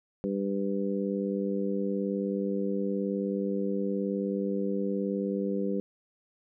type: harmonic tone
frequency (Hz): 99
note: G2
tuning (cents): +18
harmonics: 2 / 3 / 4 / 5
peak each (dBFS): -30 / -35 / -34 / -34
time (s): 0.24-5.8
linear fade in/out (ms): 0
effects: none